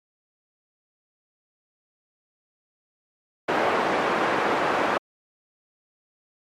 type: band-pass noise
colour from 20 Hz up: pink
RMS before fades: -23 dBFS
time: 3.48-4.98 s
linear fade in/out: 10 ms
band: 420 to 1500 Hz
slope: 12 dB/octave
effects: MP3 64 kbps